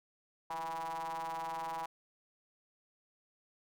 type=ring-modulated tone; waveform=square; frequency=80.8 Hz; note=E2; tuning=34 cents flat; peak=-35 dBFS; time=0.5-1.86 s; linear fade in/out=5 ms; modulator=899 Hz; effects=none